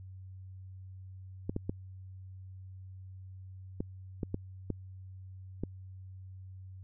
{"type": "clicks", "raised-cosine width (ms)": 3, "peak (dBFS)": -20, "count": 8, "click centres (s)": [1.495, 1.564, 1.695, 3.805, 4.232, 4.344, 4.703, 5.636], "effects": ["added 94 Hz sine -45 dBFS peak until 6.83 s"]}